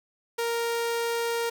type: tone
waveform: sawtooth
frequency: 466.2 Hz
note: A#4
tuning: in tune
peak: -22 dBFS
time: 0.38-1.5 s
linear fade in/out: 10 ms
effects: 8-bit